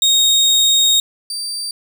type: tone pair in turn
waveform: 30% pulse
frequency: 3729 / 4667 Hz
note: A#7 / D8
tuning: 0 / -12 cents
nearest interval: major third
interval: 388 cents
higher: second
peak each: -8 / -19 dBFS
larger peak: first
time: 0.02-1 / 1.3-1.71 s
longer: first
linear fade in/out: 2 ms
effects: none